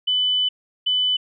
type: tone pair in turn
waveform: sine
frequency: 3000 / 3000 Hz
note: F#7 / F#7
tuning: +23 / +23 cents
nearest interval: unison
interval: 0 cents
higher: neither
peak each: -17 / -17 dBFS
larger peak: neither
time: 0.07-0.49 / 0.86-1.17 s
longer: first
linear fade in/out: 10 ms
effects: none